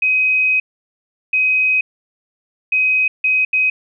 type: tone bursts at uneven times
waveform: sine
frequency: 2523 Hz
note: D#7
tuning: 23 cents sharp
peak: -12 dBFS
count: 5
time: 0.02-0.6 / 1.33-1.81 / 2.72-3.08 / 3.24-3.45 / 3.53-3.7 s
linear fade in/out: 5 ms
effects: none